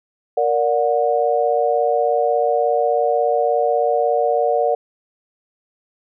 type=chord; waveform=sine; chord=Bb augmented; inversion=none; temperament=just; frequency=466.2 / 582.7 / 728.4 Hz; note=Bb4 / D5 / F#5; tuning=0 / -14 / -27 cents; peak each=-19 dBFS; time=0.37-4.75 s; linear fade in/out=5 ms; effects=none